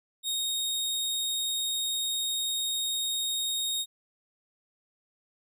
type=tone; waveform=sawtooth; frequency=3727 Hz; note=A#7; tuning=1 cent flat; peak=-25 dBFS; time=0.23-3.86 s; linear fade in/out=50 ms; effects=none